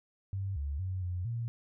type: tone with pitch steps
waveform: sine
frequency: 97.3 / 71.2 / 93.4 / 89.6 / 116.8 Hz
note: G2 / C#2 / F#2 / F2 / A#2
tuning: -12 / +47 / +17 / +45 / +4 cents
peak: -32 dBFS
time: 0.33-1.48 s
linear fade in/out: 0 ms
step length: 230 ms
effects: none